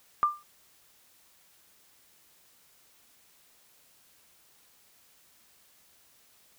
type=tone with exponential decay; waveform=sine; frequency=1192 Hz; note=D6; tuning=25 cents sharp; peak=-17 dBFS; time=0.23-0.43 s; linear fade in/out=0 ms; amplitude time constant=42 ms; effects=white hiss -62 dBFS RMS until 6.58 s